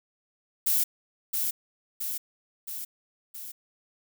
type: noise with echo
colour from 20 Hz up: violet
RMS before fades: -24 dBFS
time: 0.66-0.84 s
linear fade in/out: 10 ms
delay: 670 ms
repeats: 4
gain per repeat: -4 dB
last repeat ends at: 3.52 s
effects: none